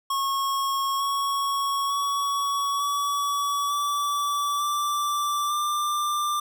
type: tone with pitch steps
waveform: square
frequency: 1093 / 1108.3 / 1123.7 / 1139.4 / 1155.3 / 1171.4 / 1187.8 Hz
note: C#6 / C#6 / C#6 / C#6 / D6 / D6 / D6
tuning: -25 / -1 / +23 / +47 / -29 / -5 / +19 cents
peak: -24 dBFS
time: 0.1-6.4 s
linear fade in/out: 5 ms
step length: 900 ms
effects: none